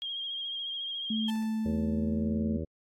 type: tone with vibrato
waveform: sine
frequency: 3235 Hz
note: G#7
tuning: 46 cents flat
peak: -33 dBFS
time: 0.02-1.3 s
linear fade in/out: 0 ms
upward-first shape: sine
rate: 14 Hz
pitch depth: 35 cents each way
type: tone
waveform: sine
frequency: 220 Hz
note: A3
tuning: in tune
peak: -28 dBFS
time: 1.1-2.57 s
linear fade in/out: 5 ms
type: tone with exponential decay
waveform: sawtooth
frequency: 880 Hz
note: A5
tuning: in tune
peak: -35 dBFS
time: 1.28-2.43 s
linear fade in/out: 5 ms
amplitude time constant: 250 ms
type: harmonic tone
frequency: 80.3 Hz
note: E2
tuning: 45 cents flat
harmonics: 1 / 2 / 3 / 4 / 5 / 6 / 7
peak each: -35 / -38 / -40 / -41 / -42 / -43 / -43 dBFS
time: 1.65-2.65 s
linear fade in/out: 10 ms
effects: AAC 48 kbps